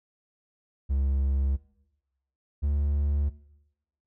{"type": "tone pair in turn", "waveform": "triangle", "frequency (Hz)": [68.3, 72.21], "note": ["C#2", "D2"], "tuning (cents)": [-25, -29], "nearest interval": "minor second", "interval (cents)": 96, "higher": "second", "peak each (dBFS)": -21, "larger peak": "neither", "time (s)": [[0.89, 1.57], [2.62, 3.3]], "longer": "neither", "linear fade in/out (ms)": 20, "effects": ["noise-tail reverb RT60 0.9 s tail -19 dB re dry"]}